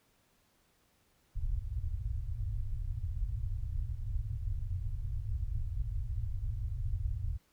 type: low-pass noise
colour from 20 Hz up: pink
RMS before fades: -35 dBFS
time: 1.35-7.38 s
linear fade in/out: 10 ms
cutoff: 120 Hz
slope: 96 dB/octave
effects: pink hiss -71 dBFS RMS until 7.52 s